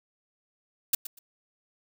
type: noise with echo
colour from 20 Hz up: blue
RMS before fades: -22 dBFS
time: 0.93-0.95 s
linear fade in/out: 5 ms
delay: 120 ms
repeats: 2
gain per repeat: -14 dB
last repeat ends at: 1.19 s
effects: none